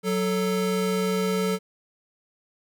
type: tone pair together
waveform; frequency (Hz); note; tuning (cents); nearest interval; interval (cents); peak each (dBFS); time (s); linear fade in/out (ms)
square; 185.75 / 440; F#3 / A4; +7 / 0; octave + minor third; 1493; -26; 0.03-1.59; 50
effects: none